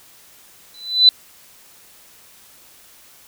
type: tone with exponential growth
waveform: sine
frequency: 4000 Hz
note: B7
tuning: 21 cents sharp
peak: -3 dBFS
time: 0.74-1.09 s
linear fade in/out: 2 ms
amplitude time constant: 75 ms
effects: white hiss -48 dBFS RMS until 3.27 s